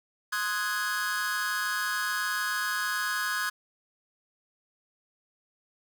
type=chord; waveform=45% pulse; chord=Ab dominant seventh; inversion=first; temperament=equal with one note detuned; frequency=1046.5 / 1253.2 / 1480 / 1661.2 Hz; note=C6 / Eb6 / Gb6 / Ab6; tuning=0 / +12 / 0 / 0 cents; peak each=-37 / -35 / -33 / -31 dBFS; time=0.32-3.5 s; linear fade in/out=10 ms; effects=none